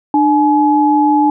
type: tone pair together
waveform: sine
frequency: 299 / 847.7 Hz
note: D4 / G#5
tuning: +31 / +35 cents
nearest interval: octave + tritone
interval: 1804 cents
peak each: -11 dBFS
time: 0.14-1.3 s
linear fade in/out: 2 ms
effects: none